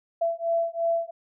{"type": "beating tone pair", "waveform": "sine", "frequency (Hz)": [669, 671.9], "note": ["E5", "E5"], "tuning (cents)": [25, 33], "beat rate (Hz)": 2.9, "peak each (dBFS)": -26, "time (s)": [0.21, 1.11], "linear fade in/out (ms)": 10, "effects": []}